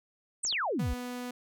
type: exponential sweep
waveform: sine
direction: down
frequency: 9040 to 48.03 Hz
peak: -28 dBFS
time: 0.43-0.94 s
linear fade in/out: 10 ms
type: clicks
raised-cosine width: 0.5 ms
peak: -31 dBFS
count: 2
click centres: 0.45 / 0.527 s
type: tone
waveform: sawtooth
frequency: 246.9 Hz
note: B3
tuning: in tune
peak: -32 dBFS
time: 0.79-1.31 s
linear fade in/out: 5 ms
effects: none